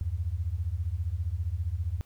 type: beating tone pair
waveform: sine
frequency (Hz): 77.8 / 92.8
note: D#2 / F#2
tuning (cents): 0 / +6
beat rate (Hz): 15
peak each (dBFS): -31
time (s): 0.01-2.01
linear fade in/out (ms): 0
effects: pink hiss -64 dBFS RMS until 2.05 s